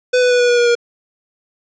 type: tone with pitch steps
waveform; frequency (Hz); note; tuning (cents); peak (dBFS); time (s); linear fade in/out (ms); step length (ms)
square; 500 / 495.7 / 491.4 / 487.2 / 483 / 478.8 / 474.7; B4 / B4 / B4 / B4 / B4 / A#4 / A#4; +21 / +6 / -9 / -24 / -39 / +46 / +31; -11; 0.13-0.753; 10; 89
effects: resampled to 16000 Hz + 8-bit